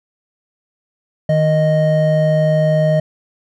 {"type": "tone pair together", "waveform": "triangle", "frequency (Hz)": [155.56, 620.8], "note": ["D#3", "D#5"], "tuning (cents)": [0, -4], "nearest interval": "2 octaves", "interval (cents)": 2396, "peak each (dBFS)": -12, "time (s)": [1.29, 3], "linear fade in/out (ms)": 5, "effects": []}